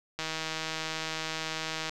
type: click train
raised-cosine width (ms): 0.2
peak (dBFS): -16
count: 272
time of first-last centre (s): 0.19-1.894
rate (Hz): 159
effects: none